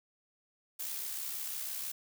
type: noise with amplitude modulation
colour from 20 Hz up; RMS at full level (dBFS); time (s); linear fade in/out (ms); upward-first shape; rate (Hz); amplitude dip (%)
blue; -37; 0.79-1.92; 10; sine; 66.1; 40
effects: none